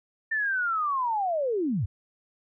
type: linear sweep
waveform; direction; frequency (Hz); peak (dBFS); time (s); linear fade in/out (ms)
sine; down; 1800 to 77.78; -24; 0.31-1.86; 10
effects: none